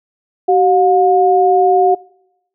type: tone pair together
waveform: sine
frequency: 380.5 / 717 Hz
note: F#4 / F5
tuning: +48 / +45 cents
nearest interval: major seventh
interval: 1097 cents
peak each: -11 dBFS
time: 0.48-1.95 s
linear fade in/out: 10 ms
effects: noise-tail reverb RT60 0.9 s tail -26 dB re dry